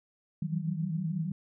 sine tone cluster, 158.2 / 165.8 / 184.7 / 191.5 Hz, D#3 / E3 / F#3 / G3, +29 / +10 / -3 / -40 cents, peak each -32 / -37 / -37 / -37 dBFS, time 0.42-1.32 s, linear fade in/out 5 ms, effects none

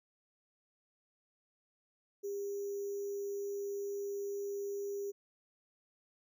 sine tone with sample-and-hold, 401.1 Hz, G4, 40 cents sharp, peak -36 dBFS, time 2.23-5.12 s, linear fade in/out 20 ms, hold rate 6300 Hz, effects none

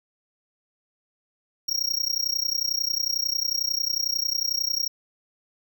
square tone with amplitude modulation, 5588 Hz, F8, in tune, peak -20 dBFS, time 1.68-4.88 s, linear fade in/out 10 ms, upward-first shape sine, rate 31.1 Hz, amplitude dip 95%, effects none

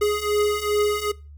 square beating tone pair, 415.3 / 417.8 Hz, G#4 / G#4, 0 / +10 cents, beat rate 2.5 Hz, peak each -25 / -22 dBFS, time 0.01-1.12 s, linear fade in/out 10 ms, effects noise-tail reverb RT60 0.3 s tail -22 dB re dry + added 73 Hz sine -40 dBFS peak until 1.37 s

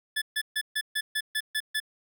25% pulse tone bursts, 1731 Hz, A6, 29 cents flat, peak -22 dBFS, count 9, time 0.16-1.802 s, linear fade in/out 10 ms, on 58 ms, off 140 ms, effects none

